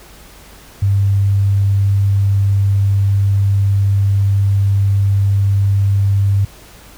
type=tone; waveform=sine; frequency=99.2 Hz; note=G2; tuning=21 cents sharp; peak=-10 dBFS; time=0.82-6.45 s; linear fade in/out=5 ms; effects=added 50 Hz sine -43 dBFS peak until 6.97 s + pink hiss -41 dBFS RMS until 6.97 s